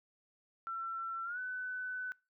sine tone with pitch glide, 1347 to 1503.2 Hz, E6 to F#6, +37 to +27 cents, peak -37 dBFS, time 0.67-2.12 s, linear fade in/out 0 ms, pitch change +190 cents, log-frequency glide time 1.24-1.39 s, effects noise-tail reverb RT60 0.3 s tail -25 dB re dry

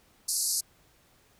white band-pass noise, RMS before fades -29 dBFS, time 0.28-0.61 s, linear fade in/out 10 ms, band 4300 to 12000 Hz, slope 96 dB/octave, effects pink hiss -63 dBFS RMS until 1.39 s

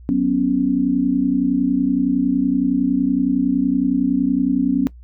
sine chord, F# suspended fourth, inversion none, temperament just, 185 / 246.7 / 277.5 Hz, F#3 / B3 / C#4, 0 / -2 / +2 cents, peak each -23 / -19 / -17 dBFS, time 0.09-4.87 s, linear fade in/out 0 ms, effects noise-tail reverb RT60 0.1 s tail -20 dB re dry + added 60 Hz sine -38 dBFS peak until 5.03 s

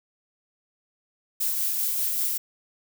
violet noise with tremolo, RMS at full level -25 dBFS, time 1.4-2.38 s, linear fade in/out 10 ms, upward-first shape sine, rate 5.1 Hz, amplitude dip 25%, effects none

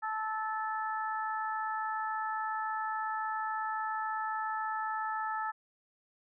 harmonic tone, 436.4 Hz, A4, 14 cents flat, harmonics 2 / 3 / 4, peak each -35 / -36 / -40 dBFS, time 0.02-5.52 s, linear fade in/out 20 ms, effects none

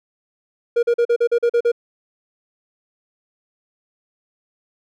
triangle tone bursts, 473.2 Hz, A#4, 26 cents sharp, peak -11 dBFS, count 9, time 0.76-1.718 s, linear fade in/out 10 ms, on 70 ms, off 41 ms, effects none

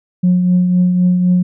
sine tone with tremolo, 180 Hz, F#3, 47 cents flat, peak -6 dBFS, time 0.23-1.43 s, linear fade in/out 10 ms, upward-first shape triangle, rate 3.9 Hz, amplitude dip 45%, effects tanh soft clip ceiling -5 dBFS

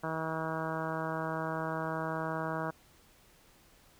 harmonic tone, 160.3 Hz, E3, 48 cents flat, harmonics 1 / 2 / 3 / 4 / 5 / 6 / 7 / 8 / 9 / 10, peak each -39 / -41 / -42 / -39 / -44 / -41 / -42 / -45 / -43 / -47 dBFS, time 0.03-2.71 s, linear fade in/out 10 ms, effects pink hiss -62 dBFS RMS until 3.99 s

